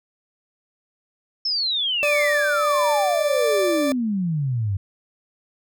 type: exponential sweep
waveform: sine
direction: down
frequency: 5360 to 93.3 Hz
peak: -20 dBFS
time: 1.45-4.77 s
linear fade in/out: 5 ms
type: tone with tremolo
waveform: 40% pulse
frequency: 587.3 Hz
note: D5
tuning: in tune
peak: -18 dBFS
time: 2.03-3.92 s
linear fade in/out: 0 ms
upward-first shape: sine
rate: 1.5 Hz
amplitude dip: 25%
effects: none